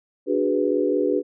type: chord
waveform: sine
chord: G# half-diminished seventh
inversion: second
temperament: equal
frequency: 293.7 / 370 / 415.3 / 493.9 Hz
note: D4 / F#4 / G#4 / B4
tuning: 0 / 0 / 0 / 0 cents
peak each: -24 dBFS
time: 0.26-1.23 s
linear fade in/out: 50 ms
effects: none